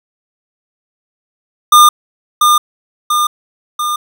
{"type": "tone with echo", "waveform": "square", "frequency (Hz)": 1208, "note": "D6", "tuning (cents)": 48, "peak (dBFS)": -3, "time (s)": [1.72, 1.89], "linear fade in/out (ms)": 5, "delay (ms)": 690, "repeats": 3, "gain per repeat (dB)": -4, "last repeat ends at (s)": 3.96, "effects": []}